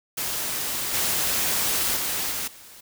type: noise with level steps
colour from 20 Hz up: white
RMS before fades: -28 / -24 / -27 / -29 / -46 dBFS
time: 0.17-2.81 s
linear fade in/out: 10 ms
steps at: 0.93 / 1.96 / 2.31 / 2.47 s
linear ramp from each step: 10 ms
effects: none